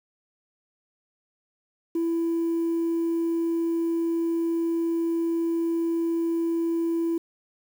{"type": "tone", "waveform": "sine", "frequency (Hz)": 333.2, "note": "E4", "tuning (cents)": 19, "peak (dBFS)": -21, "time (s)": [1.95, 7.18], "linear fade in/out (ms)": 5, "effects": ["tanh soft clip ceiling -19 dBFS", "8-bit"]}